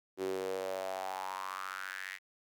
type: tone with high-pass filter sweep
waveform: sawtooth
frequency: 94.6 Hz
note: F#2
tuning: 39 cents sharp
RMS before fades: -39 dBFS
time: 0.17-2.19 s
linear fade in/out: 50 ms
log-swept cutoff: 350 to 2000 Hz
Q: 5.4
effects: none